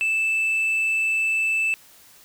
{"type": "tone with tanh clipping", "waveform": "sine", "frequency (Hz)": 2637, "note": "E7", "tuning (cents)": 0, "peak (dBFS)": -20, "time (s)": [0.01, 1.74], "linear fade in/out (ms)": 0, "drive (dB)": 2, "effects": ["white hiss -51 dBFS RMS until 2.24 s"]}